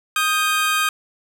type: tone pair together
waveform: 25% pulse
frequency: 1244.5 / 1584.5 Hz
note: D#6 / G6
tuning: 0 / +18 cents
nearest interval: major third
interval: 418 cents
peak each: -15 / -18 dBFS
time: 0.16-0.89 s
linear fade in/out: 2 ms
effects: none